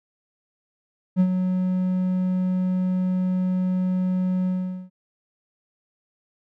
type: tone with ADSR envelope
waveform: triangle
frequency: 184.1 Hz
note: F#3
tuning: 8 cents flat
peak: -11 dBFS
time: 1.16-4.9 s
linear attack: 41 ms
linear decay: 67 ms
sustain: -7 dB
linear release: 430 ms
effects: none